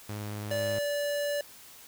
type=tone with vibrato; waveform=sawtooth; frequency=104.6 Hz; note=G#2; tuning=13 cents sharp; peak=-31 dBFS; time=0.09-0.79 s; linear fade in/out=5 ms; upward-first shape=triangle; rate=18 Hz; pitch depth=14 cents each way
type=tone; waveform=square; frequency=580 Hz; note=D5; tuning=22 cents flat; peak=-29 dBFS; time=0.51-1.41 s; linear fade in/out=2 ms
effects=white hiss -51 dBFS RMS until 1.87 s